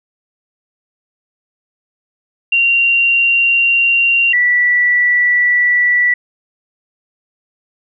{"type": "tone pair in turn", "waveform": "sine", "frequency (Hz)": [2763, 1958], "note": ["F7", "B6"], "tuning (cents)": [-19, -15], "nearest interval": "tritone", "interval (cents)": 596, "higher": "first", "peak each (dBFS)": -9, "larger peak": "neither", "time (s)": [[2.52, 4.33], [4.33, 6.14]], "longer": "neither", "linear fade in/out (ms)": 5, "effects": []}